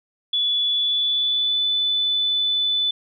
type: tone with pitch glide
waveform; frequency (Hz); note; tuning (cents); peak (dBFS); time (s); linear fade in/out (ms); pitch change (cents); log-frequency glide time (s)
sine; 3430 to 3496; A7 to A7; -45 to -12; -18; 0.33-2.91; 5; +33; 0.66-1.63
effects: none